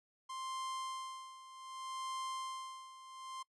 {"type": "tone with tremolo", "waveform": "45% pulse", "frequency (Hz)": 1050, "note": "C6", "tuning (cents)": 6, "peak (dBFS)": -39, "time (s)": [0.29, 3.43], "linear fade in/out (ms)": 10, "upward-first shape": "sine", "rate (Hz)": 0.65, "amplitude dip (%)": 80, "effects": ["noise-tail reverb RT60 0.1 s tail -22 dB re dry", "resampled to 24000 Hz"]}